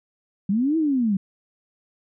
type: linear two-way sweep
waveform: sine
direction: up then down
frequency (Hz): 185.2 to 329.6 to 185.2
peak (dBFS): -18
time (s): 0.49-1.17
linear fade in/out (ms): 5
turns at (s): 0.77
effects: none